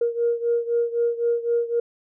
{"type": "beating tone pair", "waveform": "sine", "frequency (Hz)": [469.5, 473.4], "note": ["A#4", "A#4"], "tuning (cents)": [12, 27], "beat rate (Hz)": 3.9, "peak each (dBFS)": [-21, -24], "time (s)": [0.01, 1.8], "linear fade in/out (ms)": 5, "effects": ["tanh soft clip ceiling -12 dBFS"]}